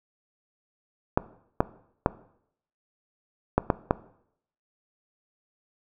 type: clicks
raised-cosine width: 1 ms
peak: -5 dBFS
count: 6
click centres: 1.175 / 1.605 / 2.061 / 3.58 / 3.702 / 3.909 s
effects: noise-tail reverb RT60 0.7 s tail -18 dB re dry